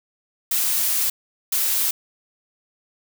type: noise bursts at uneven times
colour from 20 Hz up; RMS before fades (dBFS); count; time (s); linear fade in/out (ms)
blue; -21; 2; 0.51-1.1 / 1.52-1.91; 5
effects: none